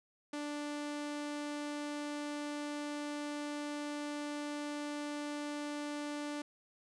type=tone; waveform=sawtooth; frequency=293.7 Hz; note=D4; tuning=in tune; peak=-34 dBFS; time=0.33-6.42 s; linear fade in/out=5 ms; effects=resampled to 22050 Hz